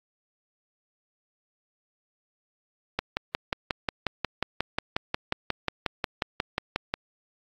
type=click train; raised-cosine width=0.3 ms; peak=-9 dBFS; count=23; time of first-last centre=2.99-6.94 s; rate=5.57 Hz; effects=AAC 64 kbps